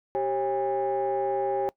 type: tone cluster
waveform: sine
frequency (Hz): 389.4 / 542 / 812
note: G4 / C#5 / G#5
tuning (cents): -12 / -39 / -39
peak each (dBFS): -27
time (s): 0.15-1.69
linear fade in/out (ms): 0
effects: noise-tail reverb RT60 0.1 s tail -22 dB re dry + tanh soft clip ceiling -19 dBFS